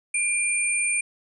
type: tone pair together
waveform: sine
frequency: 2386 / 8983 Hz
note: D7 / C#9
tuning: +27 / +22 cents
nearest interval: octave + major seventh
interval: 2295 cents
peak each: -24 dBFS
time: 0.14-1.01 s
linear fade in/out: 5 ms
effects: none